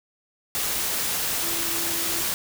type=tone in noise; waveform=sine; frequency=335.7 Hz; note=E4; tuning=32 cents sharp; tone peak=-36 dBFS; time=1.43-2.21 s; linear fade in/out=0 ms; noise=white; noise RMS=-26 dBFS; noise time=0.55-2.34 s; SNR=-13 dB; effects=none